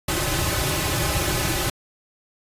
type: noise with comb filter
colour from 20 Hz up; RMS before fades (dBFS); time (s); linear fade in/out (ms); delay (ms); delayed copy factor
pink; -23; 0.08-1.7; 5; 4.3; -0.95
effects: resampled to 32000 Hz